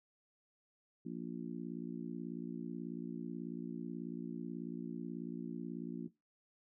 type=harmonic tone; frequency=58.27 Hz; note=A#1; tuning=in tune; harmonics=3 / 4 / 5 / 6; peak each=-45 / -44 / -45 / -49 dBFS; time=1.05-6.08 s; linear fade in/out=10 ms; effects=noise-tail reverb RT60 0.2 s tail -17 dB re dry